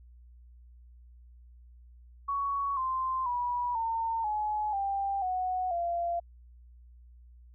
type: tone with pitch steps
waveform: sine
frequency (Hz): 1118 / 1043.1 / 973.3 / 908.1 / 847.3 / 790.5 / 737.6 / 688.2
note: C#6 / C6 / B5 / A#5 / G#5 / G5 / F#5 / F5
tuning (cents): +14 / -6 / -26 / -46 / +34 / +14 / -6 / -26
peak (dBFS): -28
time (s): 2.28-6.2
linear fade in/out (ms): 10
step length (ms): 490
effects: added 60 Hz sine -51 dBFS peak until 7.54 s